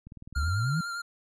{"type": "click train", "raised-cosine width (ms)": 5, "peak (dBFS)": -32, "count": 9, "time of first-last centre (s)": [0.07, 0.48], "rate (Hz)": 19.5}
{"type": "tone with vibrato", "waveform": "square", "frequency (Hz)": 1391, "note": "F6", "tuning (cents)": -7, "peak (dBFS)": -33, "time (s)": [0.35, 1.02], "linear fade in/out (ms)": 10, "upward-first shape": "sine", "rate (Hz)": 9.9, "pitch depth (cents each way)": 28}
{"type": "exponential sweep", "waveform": "sine", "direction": "up", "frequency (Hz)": [64.9, 174.61], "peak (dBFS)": -25, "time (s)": [0.36, 0.81], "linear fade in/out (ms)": 5}
{"effects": ["low-pass 9000 Hz 12 dB/octave"]}